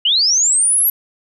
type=linear sweep; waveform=sine; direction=up; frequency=2818 to 11840 Hz; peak=-11 dBFS; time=0.05-0.9 s; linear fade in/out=5 ms; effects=none